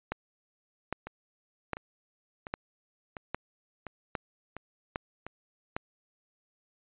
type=two click trains; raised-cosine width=0.5 ms; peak=-16 / -24 dBFS; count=8 / 7; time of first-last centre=0.12-5.765 / 1.07-5.266 s; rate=1.24 / 1.43 Hz; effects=resampled to 8000 Hz